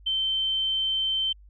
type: tone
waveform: sine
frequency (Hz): 3100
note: G7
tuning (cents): -20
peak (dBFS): -23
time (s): 0.06-1.33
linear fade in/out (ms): 10
effects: added 50 Hz sine -48 dBFS peak until 1.49 s